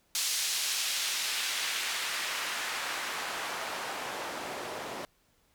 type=noise with band-pass filter sweep; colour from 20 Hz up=white; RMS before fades=-34 dBFS; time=0.15-5.05 s; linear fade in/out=0 ms; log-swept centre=5200 to 470 Hz; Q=0.79; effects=pink hiss -69 dBFS RMS until 5.54 s